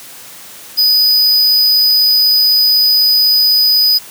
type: tone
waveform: square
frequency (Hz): 4978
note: D#8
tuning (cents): 0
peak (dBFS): -8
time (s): 0.77-3.99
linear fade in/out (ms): 20
effects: white hiss -34 dBFS RMS until 4.1 s + high-pass 100 Hz 12 dB/octave